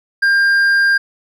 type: tone with hard clipping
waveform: sine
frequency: 1600 Hz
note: G6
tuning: 35 cents sharp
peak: -11 dBFS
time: 0.22-0.98 s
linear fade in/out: 10 ms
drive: 4 dB
effects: none